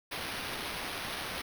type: noise with sample-and-hold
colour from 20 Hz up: white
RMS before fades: -38 dBFS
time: 0.11-1.42 s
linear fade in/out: 10 ms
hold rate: 7350 Hz
effects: none